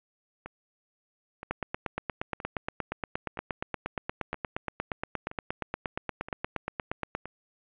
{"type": "two click trains", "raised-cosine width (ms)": 0.5, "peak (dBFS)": [-15, -24], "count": [49, 8], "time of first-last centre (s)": [[1.51, 7.15], [0.46, 7.256]], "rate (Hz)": [8.51, 1.03], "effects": ["resampled to 8000 Hz", "7-bit"]}